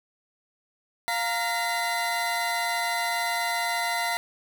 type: tone cluster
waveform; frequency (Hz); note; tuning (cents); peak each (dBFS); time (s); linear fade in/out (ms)
30% pulse; 700 / 931 / 2031; F5 / A#5 / B6; +4 / -2 / +48; -27; 1.08-4.17; 0
effects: none